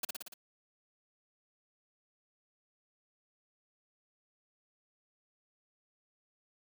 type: noise with echo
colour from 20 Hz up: white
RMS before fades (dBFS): -34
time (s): 0.03-0.05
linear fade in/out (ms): 5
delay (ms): 58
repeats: 5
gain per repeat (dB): -3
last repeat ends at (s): 0.34
effects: high-pass 200 Hz 12 dB/octave